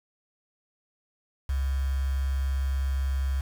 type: tone with quantisation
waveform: sine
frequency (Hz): 67.4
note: C#2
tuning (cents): -48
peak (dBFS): -24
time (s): 1.49-3.41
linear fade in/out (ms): 5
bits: 7
effects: none